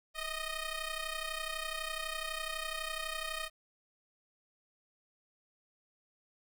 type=ring-modulated tone; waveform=10% pulse; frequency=622 Hz; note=D#5; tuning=1 cent flat; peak=-25 dBFS; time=0.14-3.5 s; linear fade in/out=50 ms; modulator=606 Hz; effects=none